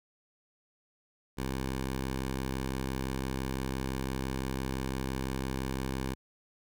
10% pulse tone, 65.9 Hz, C2, 13 cents sharp, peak -24 dBFS, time 1.37-6.15 s, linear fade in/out 20 ms, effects none

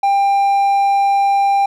triangle tone, 795 Hz, G5, 24 cents sharp, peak -9 dBFS, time 0.03-1.66 s, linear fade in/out 5 ms, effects none

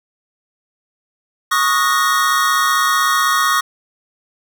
square chord, D# minor seventh, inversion third, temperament equal with one note detuned, 1108.7 / 1244.5 / 1452.9 / 1864.7 Hz, C#6 / D#6 / F#6 / A#6, 0 / 0 / -32 / 0 cents, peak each -18 / -18 / -23 / -21 dBFS, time 1.51-3.61 s, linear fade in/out 10 ms, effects none

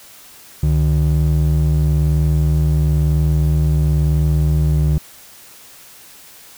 triangle ring-modulated tone, 110 Hz, A2, in tune, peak -7 dBFS, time 0.63-4.98 s, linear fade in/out 0 ms, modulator 40.5 Hz, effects white hiss -42 dBFS RMS until 6.57 s

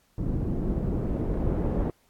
pink noise with low-pass filter sweep, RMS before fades -27 dBFS, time 0.18-1.9 s, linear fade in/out 2 ms, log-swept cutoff 270 to 480 Hz, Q 0.98, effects pink hiss -66 dBFS RMS until 2.09 s + AAC 64 kbps

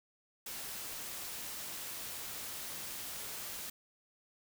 white noise, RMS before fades -43 dBFS, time 0.46-3.7 s, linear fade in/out 5 ms, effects none

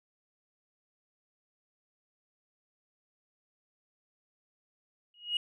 sine tone with exponential growth, 2886 Hz, F#7, 44 cents flat, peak -23 dBFS, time 5.14-5.37 s, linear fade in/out 2 ms, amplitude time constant 49 ms, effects tanh soft clip ceiling -22 dBFS

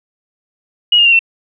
sine tone with pitch steps, 2897 / 2829 / 2763 / 2698 Hz, F#7 / F7 / F7 / E7, -37 / +22 / -19 / +40 cents, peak -6 dBFS, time 0.92-1.192 s, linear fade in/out 5 ms, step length 68 ms, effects none

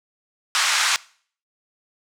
pink band-pass noise, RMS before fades -20 dBFS, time 0.55-0.96 s, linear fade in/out 0 ms, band 1100 to 8200 Hz, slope 24 dB/octave, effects noise-tail reverb RT60 0.5 s tail -22 dB re dry

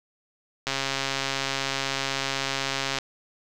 click train, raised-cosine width 0.2 ms, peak -9 dBFS, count 316, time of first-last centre 0.67-2.986 s, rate 136 Hz, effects none

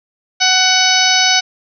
harmonic tone with a mistuned harmonic, 746 Hz, F#5, 14 cents sharp, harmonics 1 / 2 / 3 / 4 / 5 / 6 / 7 / 8, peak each -18 / -18 / -18 / -18 / -18 / -18 / -18 / -18 dBFS, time 0.4-1.41 s, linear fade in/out 20 ms, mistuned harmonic 5, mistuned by +34 cents, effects none

